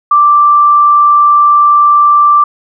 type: tone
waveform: sine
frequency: 1174.7 Hz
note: D6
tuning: in tune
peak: -3 dBFS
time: 0.11-2.44 s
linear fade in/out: 5 ms
effects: none